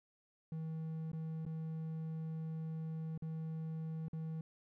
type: tone with dropouts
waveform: triangle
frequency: 160 Hz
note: D#3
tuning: 49 cents sharp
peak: -37 dBFS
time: 0.52-4.41 s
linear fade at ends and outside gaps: 2 ms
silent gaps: 1.117-1.131 / 1.453-1.463 / 3.177-3.222 / 4.083-4.131 s
effects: none